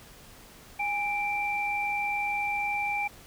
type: tone pair together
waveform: sine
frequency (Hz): 822.1 / 2349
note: G#5 / D7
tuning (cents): -18 / 0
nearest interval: octave + tritone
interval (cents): 1818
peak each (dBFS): -30 / -29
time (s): 0.79-3.08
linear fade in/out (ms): 10
effects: pink hiss -51 dBFS RMS until 3.26 s